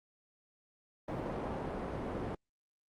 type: low-pass noise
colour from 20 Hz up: white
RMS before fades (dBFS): -38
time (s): 1.08-2.35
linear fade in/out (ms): 5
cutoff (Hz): 630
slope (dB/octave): 12
effects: Opus 32 kbps